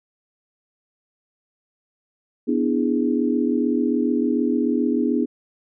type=chord; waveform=sine; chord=E dominant seventh; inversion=second; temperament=equal; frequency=246.9 / 293.7 / 329.6 / 415.3 Hz; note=B3 / D4 / E4 / G#4; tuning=0 / 0 / 0 / 0 cents; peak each=-21 / -23 / -25 / -26 dBFS; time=2.47-5.26 s; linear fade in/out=20 ms; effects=none